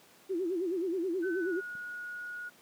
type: tone with vibrato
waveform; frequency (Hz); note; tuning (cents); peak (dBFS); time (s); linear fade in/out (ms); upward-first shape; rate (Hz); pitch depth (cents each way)
sine; 356.5; F4; +36; -29; 0.29-1.61; 20; sine; 9.4; 150
type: tone with pitch glide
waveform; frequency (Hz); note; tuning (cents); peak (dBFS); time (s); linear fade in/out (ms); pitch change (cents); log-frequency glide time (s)
sine; 1518 to 1449.4; F#6 to F#6; +44 to -36; -38; 1.22-2.5; 20; -80; 1.38-1.54
type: click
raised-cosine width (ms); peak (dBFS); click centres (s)
5; -36; 1.752
effects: pink hiss -59 dBFS RMS until 2.61 s + high-pass 200 Hz 12 dB/octave